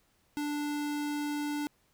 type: tone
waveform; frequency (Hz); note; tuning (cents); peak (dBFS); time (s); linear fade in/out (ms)
square; 293.7; D4; 0; -32; 0.37-1.67; 0
effects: pink hiss -70 dBFS RMS until 1.93 s